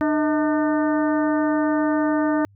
harmonic tone with a mistuned harmonic, 301.2 Hz, D4, 44 cents sharp, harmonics 1 / 2 / 3 / 4 / 5 / 6, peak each -19 / -25 / -29 / -31 / -33 / -35 dBFS, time 0.01-2.45 s, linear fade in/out 0 ms, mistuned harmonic 2, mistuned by +79 cents, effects added 100 Hz sine -50 dBFS peak until 2.55 s

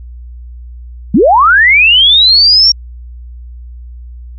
sine linear sweep, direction up, 164.7 to 5588 Hz, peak -3 dBFS, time 1.14-2.72 s, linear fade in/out 5 ms, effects added 60 Hz sine -26 dBFS peak until 4.38 s

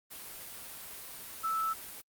sine tone in noise, 1315 Hz, E6, 5 cents flat, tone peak -29 dBFS, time 1.43-1.74 s, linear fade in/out 20 ms, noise white, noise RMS -45 dBFS, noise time 0.1-2.02 s, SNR +13 dB, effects Opus 32 kbps

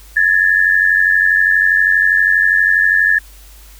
sine tone pair together, 1688 / 1780.4 Hz, G#6 / A6, +28 / +20 cents, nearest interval minor second, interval 92 cents, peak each -12 dBFS, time 0.16-3.19 s, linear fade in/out 10 ms, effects added 50 Hz sine -38 dBFS peak until 3.79 s + white hiss -44 dBFS RMS until 3.79 s

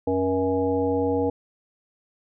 harmonic tone with a mistuned harmonic, 92.5 Hz, F#2, in tune, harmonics 1 / 3 / 5 / 7 / 9, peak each -31 / -25 / -23 / -33 / -31 dBFS, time 0.07-1.3 s, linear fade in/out 5 ms, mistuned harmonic 5, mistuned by +51 cents, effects none

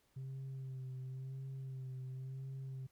sine tone with vibrato, 131.7 Hz, C3, 12 cents sharp, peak -40 dBFS, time 0.16-2.87 s, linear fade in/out 10 ms, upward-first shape sine, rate 0.95 Hz, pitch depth 32 cents each way, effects tanh soft clip ceiling -41 dBFS + pink hiss -75 dBFS RMS until 2.91 s

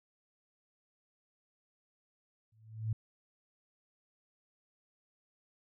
sine tone with exponential growth, 110.1 Hz, A2, 2 cents sharp, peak -28 dBFS, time 2.52-2.93 s, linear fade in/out 5 ms, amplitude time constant 89 ms, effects none

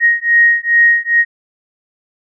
sine beating tone pair, 1873 / 1875.4 Hz, A#6 / A#6, +8 / +10 cents, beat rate 2.4 Hz, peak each -11 dBFS, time 0-1.25 s, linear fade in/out 50 ms, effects none

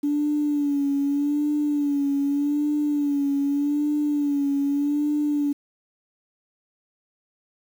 sine tone with vibrato, 288.4 Hz, D4, 31 cents flat, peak -19 dBFS, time 0.03-5.53 s, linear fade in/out 10 ms, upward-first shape sine, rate 0.83 Hz, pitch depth 50 cents each way, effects tanh soft clip ceiling -15 dBFS + 8-bit

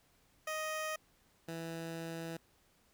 15% pulse tone pair in turn, 624 / 164.95 Hz, D#5 / E3, +5 / +1 cents, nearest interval octave + major seventh, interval 2304 cents, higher first, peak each -30 / -34 dBFS, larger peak first, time 0.47-0.96 / 1.48-2.37 s, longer second, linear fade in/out 5 ms, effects pink hiss -70 dBFS RMS until 2.93 s

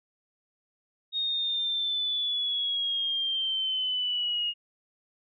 sine linear sweep, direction down, 3729 to 2854 Hz, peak -26 dBFS, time 1.12-4.54 s, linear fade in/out 50 ms, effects none

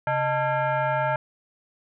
sine tone with frequency modulation, 135.4 Hz, C#3, 40 cents flat, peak -21 dBFS, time 0.07-1.16 s, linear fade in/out 2 ms, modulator 752 Hz, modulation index 1.8, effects none

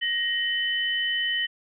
sine tone pair together, 1880 / 3019 Hz, A#6 / F#7, +14 / +34 cents, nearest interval minor sixth, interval 820 cents, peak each -26 dBFS, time 0.01-1.47 s, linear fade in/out 20 ms, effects none

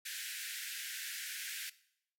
pink band-pass noise, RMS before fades -43 dBFS, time 0.05-1.7 s, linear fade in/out 10 ms, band 1500 to 16000 Hz, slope 96 dB/octave, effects noise-tail reverb RT60 0.7 s tail -18 dB re dry

